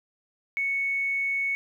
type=tone with tanh clipping; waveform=triangle; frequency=2215 Hz; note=C#7; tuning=2 cents flat; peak=-24 dBFS; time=0.57-1.55 s; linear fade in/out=0 ms; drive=3 dB; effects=none